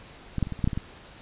clicks, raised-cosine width 5 ms, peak -15 / -11 / -23 / -19 / -27 / -11 / -11 / -18 / -16 dBFS, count 9, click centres 0.383 / 0.427 / 0.471 / 0.523 / 0.592 / 0.642 / 0.675 / 0.732 / 0.775 s, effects pink hiss -48 dBFS RMS until 1.21 s + resampled to 8000 Hz

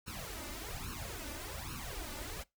pink noise with flanger, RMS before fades -43 dBFS, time 0.06-2.44 s, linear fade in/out 20 ms, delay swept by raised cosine 0.72 to 3.42 ms, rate 1.2 Hz, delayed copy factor +1, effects noise-tail reverb RT60 0.2 s tail -23 dB re dry

